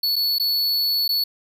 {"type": "tone with dropouts", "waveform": "square", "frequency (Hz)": 4424, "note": "C#8", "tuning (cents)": -4, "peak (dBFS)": -19, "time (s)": [0.03, 1.24], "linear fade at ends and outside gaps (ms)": 5, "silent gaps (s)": [[0.158, 0.162], [0.385, 0.397], [1.08, 1.09]], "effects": ["10-bit"]}